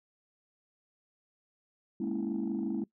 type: chord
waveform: sine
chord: A# half-diminished seventh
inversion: third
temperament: equal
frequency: 207.7 / 233.1 / 277.2 / 329.6 Hz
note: G#3 / A#3 / C#4 / E4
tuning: 0 / 0 / 0 / 0 cents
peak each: -34 / -35 / -36 / -34 dBFS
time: 2-2.84 s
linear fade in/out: 5 ms
effects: noise-tail reverb RT60 0.1 s tail -21 dB re dry + tanh soft clip ceiling -25 dBFS